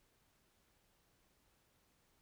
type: silence
effects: pink hiss -75 dBFS RMS until 2.21 s